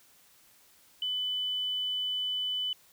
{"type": "tone", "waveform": "sine", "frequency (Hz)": 3000, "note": "F#7", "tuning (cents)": 23, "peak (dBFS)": -29, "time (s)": [1.02, 2.73], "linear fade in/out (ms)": 2, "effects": ["white hiss -61 dBFS RMS until 2.92 s"]}